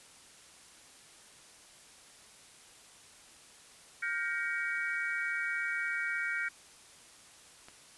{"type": "chord", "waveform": "sine", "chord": "G half-diminished seventh", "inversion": "third", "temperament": "just", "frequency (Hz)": [1411.2, 1568, 1881.6, 2258], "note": ["F6", "G6", "Bb6", "Db7"], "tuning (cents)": [18, 0, 16, 31], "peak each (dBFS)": -37, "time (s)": [4.02, 6.49], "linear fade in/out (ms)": 10}
{"type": "click", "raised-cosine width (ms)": 0.3, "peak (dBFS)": -33, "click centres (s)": 7.685}
{"effects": ["white hiss -56 dBFS RMS until 7.97 s", "resampled to 24000 Hz"]}